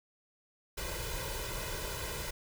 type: noise with comb filter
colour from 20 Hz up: pink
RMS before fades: -38 dBFS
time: 0.77-2.31 s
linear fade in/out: 10 ms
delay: 2 ms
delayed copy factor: +0.8
effects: none